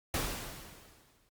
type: noise with exponential decay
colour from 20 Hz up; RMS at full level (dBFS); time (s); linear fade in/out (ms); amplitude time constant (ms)
pink; -32; 0.14-1.29; 2; 250
effects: Opus 48 kbps